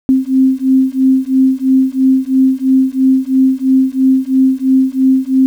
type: beating tone pair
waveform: sine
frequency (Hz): 261.6 / 264.6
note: C4 / C4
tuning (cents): 0 / +20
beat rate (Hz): 3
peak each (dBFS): -11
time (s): 0.09-5.46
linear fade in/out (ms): 0
effects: 7-bit